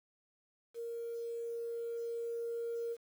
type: tone with level ramp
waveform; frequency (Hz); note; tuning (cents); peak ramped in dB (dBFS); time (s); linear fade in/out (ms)
sine; 466.2; A#4; 0; -38 to -34; 0.74-2.97; 50
effects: tanh soft clip ceiling -31 dBFS + 10-bit